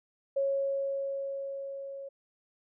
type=tone with level ramp; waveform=sine; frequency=550 Hz; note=C#5; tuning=14 cents flat; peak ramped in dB=-25 to -39 dBFS; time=0.36-2.09 s; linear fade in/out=10 ms; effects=none